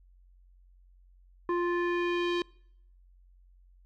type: tone with low-pass filter sweep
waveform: square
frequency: 349.2 Hz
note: F4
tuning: in tune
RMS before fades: -29 dBFS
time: 1.49-2.42 s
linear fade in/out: 2 ms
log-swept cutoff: 1300 to 3700 Hz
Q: 2
effects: noise-tail reverb RT60 0.7 s tail -25 dB re dry + added 45 Hz sine -56 dBFS peak until 3.85 s